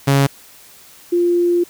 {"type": "tone pair in turn", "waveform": ["sawtooth", "sine"], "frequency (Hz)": [138.59, 348.6], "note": ["C#3", "F4"], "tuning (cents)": [0, -3], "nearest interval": "octave + major third", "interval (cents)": 1597, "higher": "second", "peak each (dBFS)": [-7, -12], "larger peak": "first", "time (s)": [[0.07, 0.27], [1.12, 1.64]], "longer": "second", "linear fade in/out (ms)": 10, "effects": ["white hiss -44 dBFS RMS until 1.69 s"]}